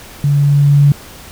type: tone with level ramp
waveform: sine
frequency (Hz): 143.2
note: D3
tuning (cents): -43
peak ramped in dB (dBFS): -9 to -4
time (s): 0.24-0.92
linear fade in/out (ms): 2
effects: pink hiss -35 dBFS RMS until 1.31 s